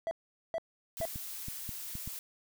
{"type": "tone bursts", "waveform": "triangle", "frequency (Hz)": 659.3, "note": "E5", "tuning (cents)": 0, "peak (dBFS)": -29, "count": 3, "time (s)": [0.07, 1.053], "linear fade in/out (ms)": 0, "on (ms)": 41, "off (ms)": 430}
{"type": "noise", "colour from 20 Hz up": "blue", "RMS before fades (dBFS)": -42, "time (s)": [0.97, 2.19], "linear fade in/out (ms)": 0}
{"type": "clicks", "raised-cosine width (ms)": 5, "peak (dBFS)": -29, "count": 6, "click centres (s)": [1.004, 1.159, 1.484, 1.692, 1.954, 2.076]}
{"effects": []}